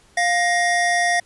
square tone pair together, 702 / 1875.6 Hz, F5 / A#6, +9 / +10 cents, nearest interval octave + perfect fourth, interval 1701 cents, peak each -20 dBFS, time 0.17-1.2 s, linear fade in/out 5 ms, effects pink hiss -54 dBFS RMS until 1.25 s + resampled to 24000 Hz

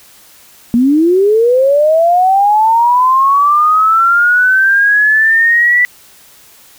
sine linear sweep, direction up, 228.7 to 1975.5 Hz, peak -6 dBFS, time 0.74-5.85 s, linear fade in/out 0 ms, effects white hiss -42 dBFS RMS until 6.78 s

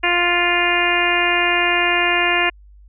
harmonic tone, 350 Hz, F4, 4 cents sharp, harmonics 1 / 2 / 3 / 4 / 5 / 6 / 7 / 8, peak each -24 / -23 / -24 / -27 / -21 / -22 / -21 / -23 dBFS, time 0.03-2.5 s, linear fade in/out 10 ms, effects added 50 Hz sine -42 dBFS peak until 2.88 s

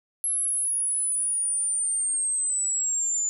sine linear sweep, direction down, 11100 to 7020 Hz, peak -23 dBFS, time 0.24-3.29 s, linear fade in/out 0 ms, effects none

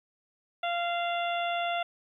harmonic tone, 692 Hz, F5, 16 cents flat, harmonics 1 / 2 / 3 / 4 / 5, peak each -29 / -36 / -39 / -38 / -39 dBFS, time 0.63-1.83 s, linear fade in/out 5 ms, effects 11-bit

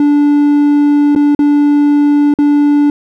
triangle tone with dropouts, 291 Hz, D4, 16 cents flat, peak -4 dBFS, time 0-2.9 s, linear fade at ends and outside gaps 2 ms, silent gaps 1.151-1.16 / 1.349-1.391 / 2.339-2.387 s, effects none

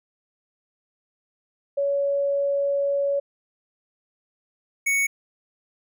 sine / square tone pair in turn, 562 / 2223 Hz, C#5 / C#7, +24 / +4 cents, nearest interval 2 octaves, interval 2380 cents, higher second, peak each -20 dBFS, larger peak neither, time 1.77-3.2 / 4.86-5.07 s, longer first, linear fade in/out 10 ms, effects none

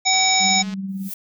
harmonic tone, 759 Hz, F#5, 44 cents sharp, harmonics 1 / 3 / 5 / 7 / 9, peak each -21 / -21 / -21 / -21 / -21 dBFS, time 0.05-0.63 s, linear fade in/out 20 ms
click train, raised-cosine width 0.2 ms, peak -22 dBFS, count 130, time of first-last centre 0.13-0.738 s, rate 212 Hz
sine tone with tremolo, 193.2 Hz, G3, 25 cents flat, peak -23 dBFS, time 0.39-1.11 s, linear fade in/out 50 ms, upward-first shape sine, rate 18 Hz, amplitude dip 40%
violet noise with exponential growth, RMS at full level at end -27 dBFS, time 0.88-1.14 s, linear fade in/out 5 ms, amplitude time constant 55 ms
effects none

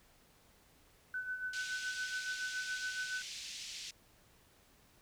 sine tone with tremolo, 1506 Hz, F#6, 30 cents sharp, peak -35 dBFS, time 1.14-3.22 s, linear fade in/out 2 ms, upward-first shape sine, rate 7.1 Hz, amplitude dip 60%
white band-pass noise, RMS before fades -46 dBFS, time 1.53-3.91 s, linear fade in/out 5 ms, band 2400 to 6300 Hz, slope 24 dB/octave
effects pink hiss -66 dBFS RMS until 5.01 s

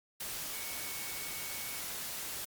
sine tone in noise, 2226 Hz, C#7, 7 cents sharp, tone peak -48 dBFS, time 0.53-1.8 s, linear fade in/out 5 ms, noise white, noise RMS -40 dBFS, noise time 0.2-2.45 s, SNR -11 dB, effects Opus 48 kbps

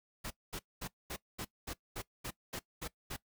pink noise bursts, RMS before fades -41 dBFS, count 11, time 0.24-3.166 s, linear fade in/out 10 ms, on 66 ms, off 220 ms, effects noise-tail reverb RT60 0.1 s tail -19 dB re dry

